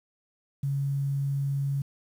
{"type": "tone with quantisation", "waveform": "sine", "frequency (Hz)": 139.2, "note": "C#3", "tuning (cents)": 8, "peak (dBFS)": -25, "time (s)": [0.63, 1.82], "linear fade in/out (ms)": 5, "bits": 9, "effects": []}